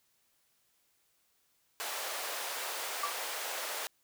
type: high-pass noise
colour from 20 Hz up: pink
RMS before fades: -38 dBFS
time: 1.8-3.87 s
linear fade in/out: 0 ms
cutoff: 520 Hz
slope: 24 dB/octave
type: tone with exponential decay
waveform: sine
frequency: 1160 Hz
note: D6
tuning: 22 cents flat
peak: -28 dBFS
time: 3.03-3.17 s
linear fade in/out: 5 ms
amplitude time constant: 30 ms
effects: white hiss -73 dBFS RMS until 4.03 s